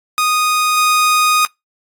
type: tone with level steps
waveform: sawtooth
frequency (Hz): 1240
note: D#6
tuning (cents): -6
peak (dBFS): -9 / -7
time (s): 0.18-1.45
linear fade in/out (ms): 0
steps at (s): 0.77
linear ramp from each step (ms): 2
effects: noise-tail reverb RT60 0.2 s tail -26 dB re dry + AAC 64 kbps